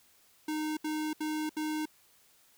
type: tone bursts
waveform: square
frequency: 308 Hz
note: D#4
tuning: 17 cents flat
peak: -32 dBFS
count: 4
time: 0.48-1.856 s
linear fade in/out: 5 ms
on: 290 ms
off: 72 ms
effects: white hiss -64 dBFS RMS until 2.57 s